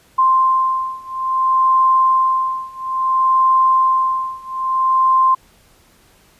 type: beating tone pair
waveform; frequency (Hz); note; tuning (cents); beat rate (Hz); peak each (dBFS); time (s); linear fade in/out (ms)
sine; 1046.5 / 1047.09; C6 / C6; 0 / +1; 0.59; -16 / -15; 0.18-5.35; 10
effects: pink hiss -52 dBFS RMS until 6.39 s + resampled to 32000 Hz